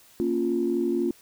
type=chord; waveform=sine; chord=Bb minor; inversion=none; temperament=equal; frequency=233.1 / 277.2 / 349.2 Hz; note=Bb3 / Db4 / F4; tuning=0 / 0 / 0 cents; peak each=-28 / -28 / -24 dBFS; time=0.2-1.11 s; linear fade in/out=0 ms; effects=tanh soft clip ceiling -13 dBFS + white hiss -55 dBFS RMS until 1.21 s